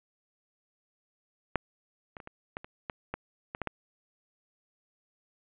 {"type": "clicks", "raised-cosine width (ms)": 0.5, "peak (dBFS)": [-10, -26, -30, -26, -20, -28, -19, -18, -21, -17, -16], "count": 11, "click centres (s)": [1.557, 2.168, 2.202, 2.274, 2.569, 2.645, 2.898, 3.14, 3.549, 3.617, 3.673], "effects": ["resampled to 8000 Hz", "8-bit"]}